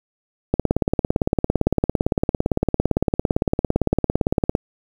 click train, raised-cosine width 2 ms, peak -3 dBFS, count 72, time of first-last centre 0.54-4.551 s, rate 17.7 Hz, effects 7-bit

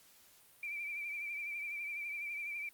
sine tone with vibrato, 2341 Hz, D7, 6 cents flat, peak -38 dBFS, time 0.63-2.69 s, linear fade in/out 2 ms, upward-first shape triangle, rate 12 Hz, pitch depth 56 cents each way, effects white hiss -63 dBFS RMS until 2.73 s + Opus 48 kbps

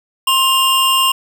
square tone pair together, 1054.4 / 2815 Hz, C6 / F7, +13 / +13 cents, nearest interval octave + perfect fourth, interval 1700 cents, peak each -15 / -14 dBFS, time 0.27-1.12 s, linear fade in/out 5 ms, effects none

